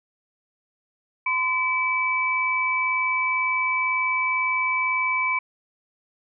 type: tone pair together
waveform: sine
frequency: 1025 / 2301 Hz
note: C6 / D7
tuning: -36 / -36 cents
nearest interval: octave + major second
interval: 1400 cents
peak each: -25 / -22 dBFS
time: 1.26-5.39 s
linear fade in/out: 5 ms
effects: none